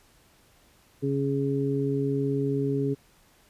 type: harmonic tone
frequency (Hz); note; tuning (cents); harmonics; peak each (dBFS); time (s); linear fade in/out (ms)
138.59; C#3; 0; 1 / 2 / 3; -28 / -28 / -28; 1.02-2.95; 20
effects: pink hiss -60 dBFS RMS until 3.49 s + resampled to 32000 Hz